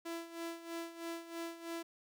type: tone with tremolo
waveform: sawtooth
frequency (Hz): 334.5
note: E4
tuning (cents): +25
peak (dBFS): -35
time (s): 0.05-1.83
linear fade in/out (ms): 10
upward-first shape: sine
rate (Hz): 3.1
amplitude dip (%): 75
effects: none